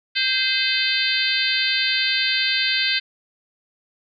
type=harmonic tone with a mistuned harmonic; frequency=515 Hz; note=C5; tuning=28 cents flat; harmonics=3 / 4 / 5 / 6 / 7 / 8 / 9; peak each=-26 / -26 / -26 / -26 / -26 / -26 / -26 dBFS; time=0.15-3 s; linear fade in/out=20 ms; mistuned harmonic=3; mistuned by=+34 cents; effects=none